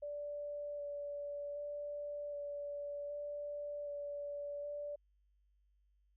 sine tone with vibrato, 580 Hz, D5, 22 cents flat, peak -40 dBFS, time 0.02-4.96 s, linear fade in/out 10 ms, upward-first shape square, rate 0.65 Hz, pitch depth 9 cents each way, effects added 50 Hz sine -70 dBFS peak until 6.16 s

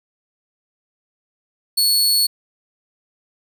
sawtooth tone, 4400 Hz, C#8, 14 cents flat, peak -11 dBFS, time 1.77-2.27 s, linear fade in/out 10 ms, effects none

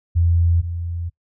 sine tone pair in turn, 85 / 85.42 Hz, F2 / F2, -46 / -38 cents, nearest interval unison, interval 8 cents, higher second, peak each -13 / -23 dBFS, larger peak first, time 0.15-0.62 / 0.62-1.1 s, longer second, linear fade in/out 20 ms, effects noise-tail reverb RT60 0.1 s tail -22 dB re dry

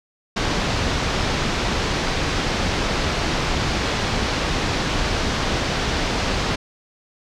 pink low-pass noise, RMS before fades -22 dBFS, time 0.36-6.56 s, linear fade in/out 10 ms, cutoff 5700 Hz, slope 24 dB/octave, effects none

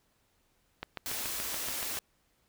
click train, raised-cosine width 0.3 ms, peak -20 dBFS, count 9, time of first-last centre 0.83-1.971 s, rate 7.01 Hz
white band-stop noise, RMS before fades -36 dBFS, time 1.06-1.99 s, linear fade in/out 0 ms, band 130 to 210 Hz, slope 96 dB/octave
effects pink hiss -72 dBFS RMS until 2.48 s

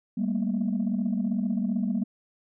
sine tone cluster, 195.8 / 222.8 / 238.4 Hz, G3 / A3 / A#3, -2 / +22 / +39 cents, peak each -26 / -30 / -27 dBFS, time 0.17-2.04 s, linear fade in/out 10 ms, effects tanh soft clip ceiling -19 dBFS

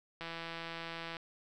click train, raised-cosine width 0.3 ms, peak -26 dBFS, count 160, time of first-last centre 0.21-1.168 s, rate 166 Hz, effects none

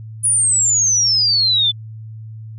sine exponential sweep, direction down, 9956 to 3457 Hz, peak -12 dBFS, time 0.23-1.72 s, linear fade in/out 20 ms, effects added 110 Hz sine -30 dBFS peak until 2.58 s

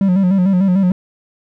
triangle tone with vibrato, 187.9 Hz, F#3, 27 cents sharp, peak -8 dBFS, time 0.01-0.92 s, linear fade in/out 2 ms, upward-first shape square, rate 6.7 Hz, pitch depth 70 cents each way, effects none

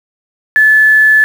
sine tone with quantisation, 1733 Hz, A6, 27 cents flat, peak -4 dBFS, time 0.56-1.24 s, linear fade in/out 0 ms, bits 5, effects none

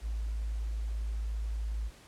sine tone, 54.3 Hz, A1, 22 cents flat, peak -31 dBFS, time 0.01-1.91 s, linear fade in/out 50 ms, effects pink hiss -56 dBFS RMS until 2.07 s + low-pass 10000 Hz 12 dB/octave

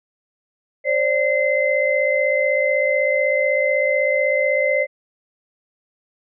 sine tone cluster, 531 / 587 / 2062 Hz, C5 / D5 / C7, +25 / -1 / -26 cents, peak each -20 dBFS, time 0.84-4.87 s, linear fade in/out 50 ms, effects none

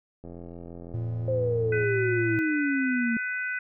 click train, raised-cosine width 2 ms, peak -29 dBFS, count 138, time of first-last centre 0.24-1.837 s, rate 85.8 Hz
triangle tone, 113.6 Hz, A#2, 44 cents flat, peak -26 dBFS, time 0.94-2.39 s, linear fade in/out 0 ms
sine exponential sweep, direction down, 531 to 226.8 Hz, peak -24 dBFS, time 1.28-3.17 s, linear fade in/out 2 ms
harmonic tone, 499.8 Hz, B4, 21 cents sharp, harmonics 3 / 4 / 5, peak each -29 / -35 / -37 dBFS, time 1.72-3.59 s, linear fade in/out 5 ms
effects none

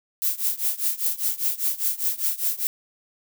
violet noise with tremolo, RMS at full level -21 dBFS, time 0.22-2.67 s, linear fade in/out 0 ms, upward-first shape triangle, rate 5 Hz, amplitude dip 95%, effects none

